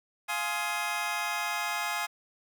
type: chord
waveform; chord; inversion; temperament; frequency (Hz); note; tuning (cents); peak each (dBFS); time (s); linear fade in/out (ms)
20% pulse; F minor seventh; none; just; 698.5 / 838.1 / 1047.7 / 1257.2; F5 / Ab5 / C6 / Eb6; 0 / +16 / +2 / +18; -32 / -29 / -32 / -31; 0.28-2.07; 20
effects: none